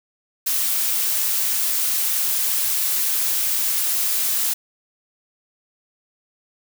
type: noise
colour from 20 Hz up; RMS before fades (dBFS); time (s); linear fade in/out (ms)
blue; -21; 0.46-4.54; 10
effects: none